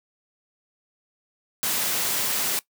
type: noise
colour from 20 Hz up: white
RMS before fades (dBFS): -25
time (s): 1.63-2.59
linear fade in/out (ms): 0
effects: noise-tail reverb RT60 0.1 s tail -19 dB re dry + high-pass 150 Hz 12 dB/octave